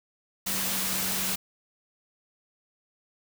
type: tone in noise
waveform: sine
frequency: 190 Hz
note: F#3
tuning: 46 cents sharp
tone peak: -39 dBFS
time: 0.46-1.36 s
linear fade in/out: 10 ms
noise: white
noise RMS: -29 dBFS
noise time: 0.46-1.36 s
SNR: -13 dB
effects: none